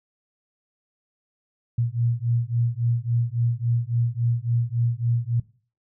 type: beating tone pair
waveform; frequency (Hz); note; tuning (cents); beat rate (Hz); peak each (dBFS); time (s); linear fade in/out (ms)
sine; 116.54 / 120.14; A#2 / B2; 0 / -47; 3.6; -24; 1.78-5.4; 5
effects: noise-tail reverb RT60 0.4 s tail -19 dB re dry